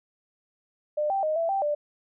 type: tone with pitch steps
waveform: sine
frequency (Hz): 600 / 782 / 620 / 665 / 782 / 591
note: D5 / G5 / D#5 / E5 / G5 / D5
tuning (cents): +37 / -4 / -6 / +15 / -4 / +11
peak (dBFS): -23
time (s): 0.97-1.75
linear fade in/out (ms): 10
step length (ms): 130
effects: none